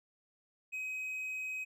triangle tone, 2529 Hz, D#7, 28 cents sharp, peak -35 dBFS, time 0.72-1.65 s, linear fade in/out 20 ms, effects none

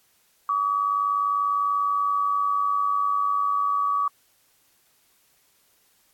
sine tone pair together, 1144.3 / 1244.5 Hz, D6 / D#6, -45 / 0 cents, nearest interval minor second, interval 145 cents, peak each -21 / -29 dBFS, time 0.49-4.08 s, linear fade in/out 2 ms, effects white hiss -63 dBFS RMS until 6.13 s + AAC 64 kbps

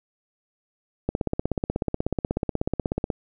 click train, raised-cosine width 2 ms, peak -10 dBFS, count 34, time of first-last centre 1.09-3.102 s, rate 16.4 Hz, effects none

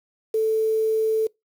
sine tone with quantisation, 440 Hz, A4, in tune, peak -18 dBFS, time 0.34-1.27 s, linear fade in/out 5 ms, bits 7, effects noise-tail reverb RT60 0.2 s tail -25 dB re dry

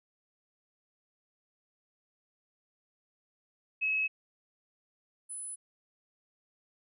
sine tone pair in turn, 2572 / 10041 Hz, E7 / D#9, -43 / +15 cents, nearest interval 2 octaves, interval 2358 cents, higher second, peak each -27 / -38 dBFS, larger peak first, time 3.81-4.08 / 5.29-5.56 s, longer neither, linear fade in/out 20 ms, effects none

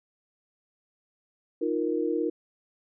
sine chord, Eb suspended second, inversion none, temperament equal with one note detuned, 311.1 / 349.2 / 467.5 Hz, Eb4 / F4 / Bb4, 0 / 0 / +5 cents, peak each -29 dBFS, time 1.61-2.3 s, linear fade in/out 10 ms, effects none

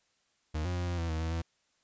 40% pulse tone with pitch steps, 77.4 / 89.3 / 88.5 / 87.6 / 83.5 / 79.7 / 81.2 / 83 Hz, D#2 / F2 / F2 / F2 / E2 / D#2 / E2 / E2, -9 / +39 / +23 / +6 / +23 / +42 / -26 / +12 cents, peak -30 dBFS, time 0.54-1.42 s, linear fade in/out 10 ms, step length 110 ms, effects white hiss -73 dBFS RMS until 1.83 s + resampled to 16000 Hz

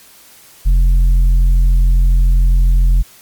sine tone with tanh clipping, 43.65 Hz, F1, in tune, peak -8 dBFS, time 0.65-3.03 s, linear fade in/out 20 ms, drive 5 dB, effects white hiss -43 dBFS RMS until 3.21 s + MP3 96 kbps

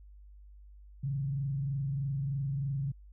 sine tone with frequency modulation, 137.9 Hz, C#3, 9 cents flat, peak -30 dBFS, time 1.03-2.92 s, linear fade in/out 10 ms, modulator 23.2 Hz, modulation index 0.45, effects added 50 Hz sine -50 dBFS peak until 3.12 s

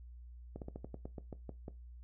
slowing click train, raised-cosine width 2 ms, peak -30 dBFS, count 11, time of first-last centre 0.56-1.682 s, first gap 58 ms, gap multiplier 1.14, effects noise-tail reverb RT60 0.2 s tail -17 dB re dry + added 60 Hz sine -49 dBFS peak until 2.03 s

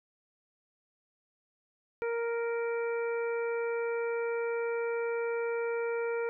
harmonic tone, 466.2 Hz, A#4, in tune, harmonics 1 / 2 / 3 / 4 / 5, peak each -30 / -42 / -41 / -48 / -44 dBFS, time 2.02-6.29 s, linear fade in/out 0 ms, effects none

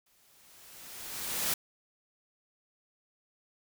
white noise with exponential growth, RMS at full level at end -29 dBFS, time 0.06-1.54 s, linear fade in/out 5 ms, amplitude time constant 320 ms, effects none

